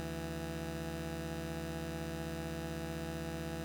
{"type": "tone pair together", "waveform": "15% pulse", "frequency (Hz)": [74.5, 164.81], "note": ["D2", "E3"], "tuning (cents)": [25, 0], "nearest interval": "octave + major second", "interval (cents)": 1375, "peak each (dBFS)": [-36, -34], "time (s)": [0, 3.64], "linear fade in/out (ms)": 0, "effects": []}